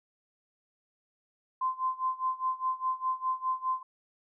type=tone with tremolo; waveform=sine; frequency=1036 Hz; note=C6; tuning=17 cents flat; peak=-25 dBFS; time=1.61-3.83 s; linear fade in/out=5 ms; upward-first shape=sine; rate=4.9 Hz; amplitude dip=90%; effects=none